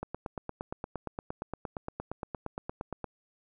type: click train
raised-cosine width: 1 ms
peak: -21 dBFS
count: 27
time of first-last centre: 0.03-3.043 s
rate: 8.63 Hz
effects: none